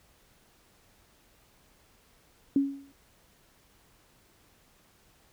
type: tone with exponential decay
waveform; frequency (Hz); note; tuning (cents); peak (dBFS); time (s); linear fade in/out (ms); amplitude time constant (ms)
sine; 277.2; C#4; 0; -18; 2.56-2.92; 2; 78
effects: pink hiss -63 dBFS RMS until 5.32 s